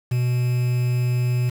triangle tone with quantisation, 123.47 Hz, B2, in tune, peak -16 dBFS, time 0.11-1.5 s, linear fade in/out 10 ms, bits 6, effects none

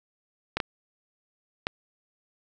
clicks, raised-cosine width 0.3 ms, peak -10 dBFS, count 3, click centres 0.57 / 0.602 / 1.669 s, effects none

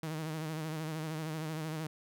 sawtooth tone with vibrato, 157.2 Hz, D#3, 18 cents sharp, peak -32 dBFS, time 0.03-1.87 s, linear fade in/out 2 ms, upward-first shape sine, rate 13 Hz, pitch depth 54 cents each way, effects none

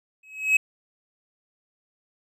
triangle tone with exponential growth, 2560 Hz, D#7, 49 cents sharp, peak -11 dBFS, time 0.23-0.57 s, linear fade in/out 5 ms, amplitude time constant 73 ms, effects none

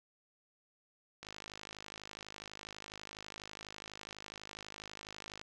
click train, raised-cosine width 0.2 ms, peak -28 dBFS, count 219, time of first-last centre 1.23-5.414 s, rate 52.1 Hz, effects none

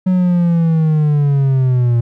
triangle linear sweep, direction down, 186.1 to 116.54 Hz, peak -8 dBFS, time 0.06-2.01 s, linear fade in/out 10 ms, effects none

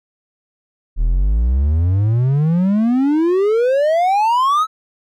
triangle exponential sweep, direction up, 37.15 to 1318.5 Hz, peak -10 dBFS, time 0.96-4.67 s, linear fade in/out 50 ms, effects none

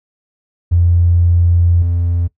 triangle tone with level steps, 86.5 Hz, F2, 16 cents flat, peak -4 / -10 dBFS, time 0.71-2.28 s, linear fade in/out 20 ms, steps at 1.82 s, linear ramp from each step 2 ms, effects noise-tail reverb RT60 0.1 s tail -18 dB re dry + tanh soft clip ceiling -6 dBFS

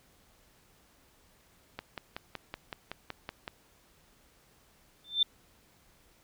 click train, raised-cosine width 0.3 ms, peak -21 dBFS, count 10, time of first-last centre 1.79-3.479 s, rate 5.33 Hz
sine tone with exponential growth, 3560 Hz, A7, 20 cents sharp, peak -19 dBFS, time 5.04-5.23 s, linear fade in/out 5 ms, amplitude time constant 40 ms
effects pink hiss -64 dBFS RMS until 6.23 s

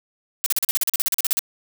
blue noise bursts, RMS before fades -20 dBFS, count 16, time 0.44-1.392 s, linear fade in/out 0 ms, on 22 ms, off 40 ms, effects none

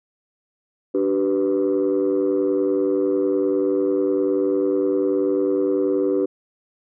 sine chord, G major, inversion second, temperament equal with one note detuned, 293.7 / 384.4 / 493.9 Hz, D4 / G4 / B4, 0 / -34 / 0 cents, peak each -21 / -19 / -22 dBFS, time 0.94-6.26 s, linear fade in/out 10 ms, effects tanh soft clip ceiling -12 dBFS

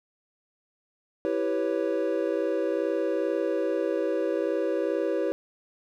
triangle chord, C# half-diminished seventh, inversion first, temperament equal, 329.6 / 392 / 493.9 / 554.4 Hz, E4 / G4 / B4 / C#5, 0 / 0 / 0 / 0 cents, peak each -28 dBFS, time 1.25-5.32 s, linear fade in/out 0 ms, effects none

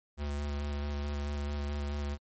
square tone with vibrato, 72.4 Hz, D2, 24 cents flat, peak -33 dBFS, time 0.17-2.18 s, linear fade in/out 50 ms, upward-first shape square, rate 4.6 Hz, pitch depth 13 cents each way, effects MP3 32 kbps

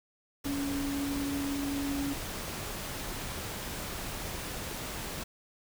sine tone in noise, 280.6 Hz, C#4, 21 cents sharp, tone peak -31 dBFS, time 0.45-2.14 s, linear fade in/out 10 ms, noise pink, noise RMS -38 dBFS, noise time 0.44-5.24 s, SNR +4 dB, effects none

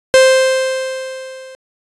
45% pulse tone with level ramp, 523.3 Hz, C5, in tune, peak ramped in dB -4 to -33 dBFS, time 0.14-1.55 s, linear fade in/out 0 ms, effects resampled to 24000 Hz

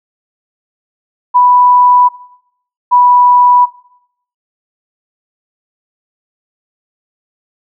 sine tone pair in turn, 987.8 / 983.3 Hz, B5 / B5, 0 / -8 cents, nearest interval unison, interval 8 cents, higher first, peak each -4 dBFS, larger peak neither, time 1.34-2.09 / 2.91-3.66 s, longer neither, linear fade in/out 20 ms, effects noise-tail reverb RT60 0.7 s tail -17 dB re dry

